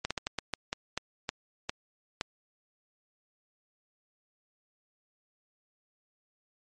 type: slowing click train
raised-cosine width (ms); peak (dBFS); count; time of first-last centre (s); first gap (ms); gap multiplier
0.2; -13; 11; 0.05-2.211; 56; 1.28
effects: MP3 48 kbps